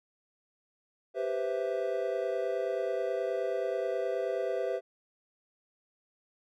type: chord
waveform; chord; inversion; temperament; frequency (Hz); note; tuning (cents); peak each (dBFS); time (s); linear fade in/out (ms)
triangle; C major seventh; second; equal; 392 / 493.9 / 523.3 / 659.3; G4 / B4 / C5 / E5; 0 / 0 / 0 / 0; -33; 1.14-4.81; 50
effects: none